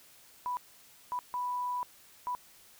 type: tone bursts at uneven times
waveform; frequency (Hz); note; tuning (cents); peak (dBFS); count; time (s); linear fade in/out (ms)
sine; 987.8; B5; 0; -31; 4; 0.46-0.57 / 1.12-1.19 / 1.34-1.83 / 2.27-2.35; 0
effects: white hiss -58 dBFS RMS until 2.79 s